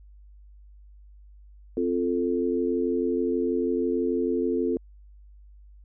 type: chord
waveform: sine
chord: F major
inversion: second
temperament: equal with one note detuned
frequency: 261.6 / 348 / 440 Hz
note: C4 / F4 / A4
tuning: 0 / -6 / 0 cents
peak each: -27 dBFS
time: 1.77-4.77 s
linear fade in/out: 2 ms
effects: added 50 Hz sine -47 dBFS peak until 5.84 s

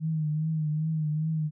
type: tone with vibrato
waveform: sine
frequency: 155.56 Hz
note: D#3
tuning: in tune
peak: -25 dBFS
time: 0-1.51 s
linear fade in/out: 50 ms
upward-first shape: triangle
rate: 2.5 Hz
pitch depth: 59 cents each way
effects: none

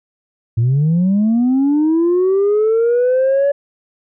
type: linear sweep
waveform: sine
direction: up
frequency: 110 to 571 Hz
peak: -9 dBFS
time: 0.57-3.52 s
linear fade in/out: 10 ms
effects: tanh soft clip ceiling -9 dBFS

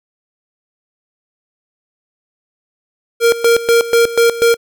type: tone with tremolo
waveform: square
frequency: 466.2 Hz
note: A#4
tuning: in tune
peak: -8 dBFS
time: 3.2-4.57 s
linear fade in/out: 50 ms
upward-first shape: square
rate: 4.1 Hz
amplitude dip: 80%
effects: none

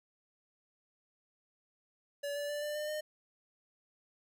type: tone with pitch steps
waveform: square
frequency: 572 / 579.3 / 586.7 / 594.2 / 601.8 / 609.5 Hz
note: D5 / D5 / D5 / D5 / D5 / D#5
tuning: -46 / -24 / -2 / +20 / +42 / -36 cents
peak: -36 dBFS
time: 2.23-3.01 s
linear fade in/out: 10 ms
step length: 130 ms
effects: none

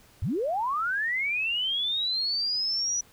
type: linear sweep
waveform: sine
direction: up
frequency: 63 to 5920 Hz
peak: -25 dBFS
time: 0.22-3.01 s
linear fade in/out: 5 ms
effects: pink hiss -57 dBFS RMS until 3.12 s

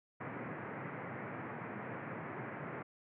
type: band-pass noise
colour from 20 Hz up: pink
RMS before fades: -44 dBFS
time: 0.2-2.83 s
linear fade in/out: 10 ms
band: 110 to 2200 Hz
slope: 48 dB/octave
effects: none

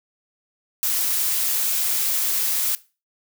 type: noise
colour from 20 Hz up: blue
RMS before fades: -22 dBFS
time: 0.83-2.75 s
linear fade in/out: 0 ms
effects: noise-tail reverb RT60 0.3 s tail -18 dB re dry

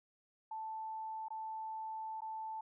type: tone with dropouts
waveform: sine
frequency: 880 Hz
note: A5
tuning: in tune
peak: -40 dBFS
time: 0.51-2.61 s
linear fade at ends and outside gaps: 5 ms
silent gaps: 1.284-1.304 / 2.207-2.218 s
effects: none

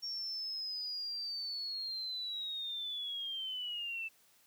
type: linear sweep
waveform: sine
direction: down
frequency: 5530 to 2637 Hz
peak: -37 dBFS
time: 0.02-4.09 s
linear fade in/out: 20 ms
effects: white hiss -67 dBFS RMS until 4.46 s + high-pass 60 Hz 12 dB/octave

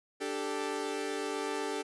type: chord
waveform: sawtooth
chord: D suspended fourth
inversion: none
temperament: equal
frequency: 293.7 / 392 / 440 Hz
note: D4 / G4 / A4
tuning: 0 / 0 / 0 cents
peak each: -35 / -33 / -33 dBFS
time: 0.2-1.83 s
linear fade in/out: 20 ms
effects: resampled to 24000 Hz

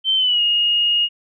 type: tone with pitch glide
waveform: sine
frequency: 3102 to 2861 Hz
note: G7 to F7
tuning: -19 to +41 cents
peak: -14 dBFS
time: 0.04-1.09 s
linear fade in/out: 50 ms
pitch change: -140 cents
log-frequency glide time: 0.16-0.41 s
effects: none

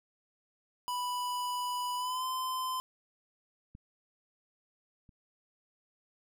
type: tone with pitch glide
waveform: square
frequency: 987.8 to 1028.6 Hz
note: B5 to C6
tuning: 0 to -30 cents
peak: -33 dBFS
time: 0.88-2.8 s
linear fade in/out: 0 ms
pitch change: +70 cents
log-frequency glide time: 1.96-2.24 s
type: clicks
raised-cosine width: 5 ms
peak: -36 / -46 dBFS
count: 2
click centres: 3.751 / 5.092 s
effects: none

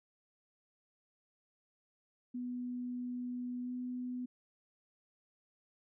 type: tone with pitch glide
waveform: sine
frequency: 246.9 to 249.3 Hz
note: B3 to B3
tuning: 0 to +16 cents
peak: -37 dBFS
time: 2.34-4.26 s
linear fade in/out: 10 ms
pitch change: +16 cents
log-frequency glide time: 3.62-3.71 s
effects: none

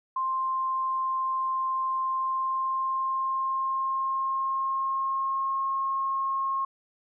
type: tone with pitch glide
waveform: sine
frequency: 1051 to 1078.7 Hz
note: C6 to C#6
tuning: +7 to -48 cents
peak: -25 dBFS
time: 0.16-6.65 s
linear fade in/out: 5 ms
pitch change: +45 cents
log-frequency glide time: 2.09-5.64 s
effects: none

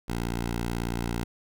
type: tone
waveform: 10% pulse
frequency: 58.27 Hz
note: A#1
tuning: in tune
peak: -20 dBFS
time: 0.08-1.24 s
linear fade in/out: 10 ms
effects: none

